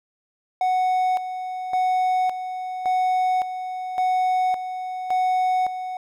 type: tone with tremolo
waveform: triangle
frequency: 740 Hz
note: F#5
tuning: in tune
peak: -16 dBFS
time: 0.61-5.97 s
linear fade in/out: 2 ms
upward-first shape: square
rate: 0.89 Hz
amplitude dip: 65%
effects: none